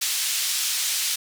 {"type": "band-pass noise", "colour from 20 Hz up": "pink", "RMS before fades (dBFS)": -25, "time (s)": [0.01, 1.16], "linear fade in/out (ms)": 10, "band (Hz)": [3600, 12000], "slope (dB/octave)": 12, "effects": []}